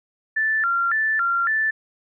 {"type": "tone with vibrato", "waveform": "sine", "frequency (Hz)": 1558, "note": "G6", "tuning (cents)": -11, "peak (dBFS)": -18, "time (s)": [0.36, 1.71], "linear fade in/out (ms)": 10, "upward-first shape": "square", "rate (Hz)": 1.8, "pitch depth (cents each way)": 210, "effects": []}